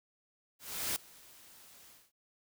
white noise with ADSR envelope, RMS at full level -33 dBFS, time 0.59-2.12 s, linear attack 370 ms, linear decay 3 ms, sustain -24 dB, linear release 220 ms, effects none

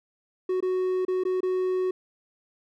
triangle tone with dropouts, 370 Hz, F#4, in tune, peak -21 dBFS, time 0.49-1.91 s, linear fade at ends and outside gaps 5 ms, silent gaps 0.605-0.625 / 1.051-1.081 / 1.237-1.251 / 1.406-1.43 s, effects none

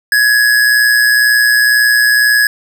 square tone with amplitude modulation, 1682 Hz, G#6, 22 cents sharp, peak -6 dBFS, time 0.12-2.47 s, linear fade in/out 2 ms, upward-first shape sine, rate 122 Hz, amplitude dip 45%, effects none

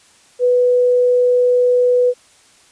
sine tone, 494.2 Hz, B4, 1 cent sharp, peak -10 dBFS, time 0.39-2.14 s, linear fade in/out 50 ms, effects white hiss -50 dBFS RMS until 2.71 s + resampled to 22050 Hz

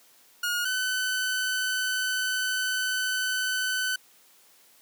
sawtooth tone pair in turn, 1434 / 1511.5 Hz, F6 / F#6, +45 / +36 cents, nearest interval minor second, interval 91 cents, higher second, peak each -22 dBFS, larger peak neither, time 0.43-0.65 / 0.65-3.96 s, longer second, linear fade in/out 5 ms, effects white hiss -58 dBFS RMS until 4.81 s + high-pass 200 Hz 12 dB/octave

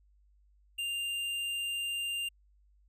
triangle tone with hard clipping, 2794 Hz, F7, in tune, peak -34 dBFS, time 0.78-2.29 s, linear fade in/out 10 ms, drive 13 dB, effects added 50 Hz sine -62 dBFS peak until 2.88 s

